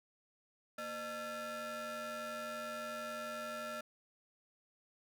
35% pulse ring-modulated tone, 374.5 Hz, F#4, 21 cents sharp, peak -36 dBFS, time 0.78-3.81 s, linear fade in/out 5 ms, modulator 982 Hz, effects none

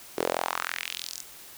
sawtooth tone with high-pass filter sweep, 43.07 Hz, F1, 23 cents flat, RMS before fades -32 dBFS, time 0.17-1.23 s, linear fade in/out 20 ms, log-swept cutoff 380 to 6900 Hz, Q 2.6, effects white hiss -47 dBFS RMS until 1.57 s

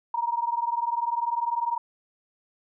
sine tone pair together, 932.3 / 952.4 Hz, A#5 / A#5, 0 / +37 cents, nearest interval unison, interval 37 cents, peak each -27 dBFS, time 0.14-1.78 s, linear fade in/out 5 ms, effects none

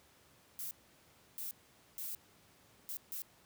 violet noise bursts at uneven times, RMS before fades -42 dBFS, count 5, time 0.59-0.71 / 1.38-1.51 / 1.98-2.15 / 2.89-2.97 / 3.12-3.22 s, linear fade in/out 0 ms, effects pink hiss -65 dBFS RMS until 3.45 s + high-pass 80 Hz 12 dB/octave

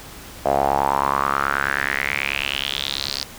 sawtooth tone with band-pass filter sweep, 69.3 Hz, C#2, in tune, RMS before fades -22 dBFS, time 0.45-3.24 s, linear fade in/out 10 ms, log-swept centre 660 to 4800 Hz, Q 5.3, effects pink hiss -39 dBFS RMS until 3.38 s

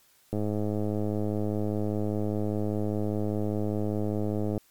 click train, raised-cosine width 2 ms, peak -17 dBFS, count 447, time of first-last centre 0.33-4.578 s, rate 105 Hz, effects white hiss -62 dBFS RMS until 4.7 s + MP3 96 kbps

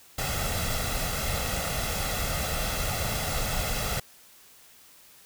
pink noise with comb filter, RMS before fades -29 dBFS, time 0.18-4 s, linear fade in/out 5 ms, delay 1.5 ms, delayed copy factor +0.65, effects white hiss -54 dBFS RMS until 5.25 s

